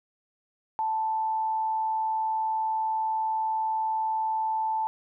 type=tone with amplitude modulation; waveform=sine; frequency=880 Hz; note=A5; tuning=in tune; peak=-23 dBFS; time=0.79-4.87 s; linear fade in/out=0 ms; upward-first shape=sine; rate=120 Hz; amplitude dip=35%; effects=none